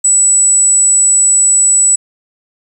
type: tone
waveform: sine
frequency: 7900 Hz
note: B8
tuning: in tune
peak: -5 dBFS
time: 0.04-1.96 s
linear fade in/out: 10 ms
effects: tanh soft clip ceiling -1 dBFS + 7-bit